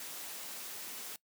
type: high-pass noise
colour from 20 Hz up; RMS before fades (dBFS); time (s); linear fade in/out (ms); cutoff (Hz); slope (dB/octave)
white; -44; 0-1.16; 2; 180; 12
effects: noise-tail reverb RT60 0.1 s tail -21 dB re dry